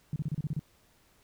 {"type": "tone bursts", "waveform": "sine", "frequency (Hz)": 150, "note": "D3", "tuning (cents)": 37, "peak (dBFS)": -28, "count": 8, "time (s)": [0.13, 0.594], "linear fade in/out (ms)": 2, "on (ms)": 30, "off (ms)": 32, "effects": ["pink hiss -65 dBFS RMS until 1.23 s"]}